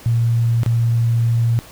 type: tone with dropouts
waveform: sine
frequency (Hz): 116.54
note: A#2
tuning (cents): 0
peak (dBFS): -13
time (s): 0.06-1.59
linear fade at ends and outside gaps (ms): 0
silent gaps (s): 0.633-0.662
effects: pink hiss -41 dBFS RMS until 1.71 s